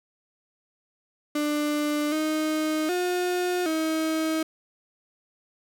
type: tone with pitch steps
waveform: 35% pulse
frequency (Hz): 297 / 310.5 / 359.1 / 317.8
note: D4 / D#4 / F4 / D#4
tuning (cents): +20 / -3 / +48 / +37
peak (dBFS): -22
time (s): 1.35-4.43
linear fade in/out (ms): 5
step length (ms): 770
effects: none